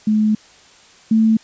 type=tone pair in turn; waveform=sine; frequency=214.4 / 221.3 Hz; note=A3 / A3; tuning=-45 / +10 cents; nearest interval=minor second; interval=55 cents; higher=second; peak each=-12 / -10 dBFS; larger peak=second; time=0.07-0.35 / 1.11-1.37 s; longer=first; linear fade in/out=5 ms; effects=white hiss -47 dBFS RMS until 1.43 s + resampled to 16000 Hz